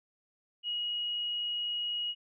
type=tone; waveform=sine; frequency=2896 Hz; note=F#7; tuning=38 cents flat; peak=-31 dBFS; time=0.63-2.15 s; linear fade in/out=50 ms; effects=none